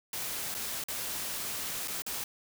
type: noise with dropouts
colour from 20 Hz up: white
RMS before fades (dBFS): -36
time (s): 0.13-2.24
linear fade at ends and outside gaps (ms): 2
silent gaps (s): 0.543-0.548 / 0.839-0.884 / 1.876-1.881 / 2.021-2.064
effects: none